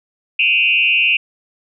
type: tone with frequency modulation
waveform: sine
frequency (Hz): 2637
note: E7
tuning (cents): 0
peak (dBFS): -11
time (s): 0.39-1.17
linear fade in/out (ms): 5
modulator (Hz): 131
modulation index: 1.7
effects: none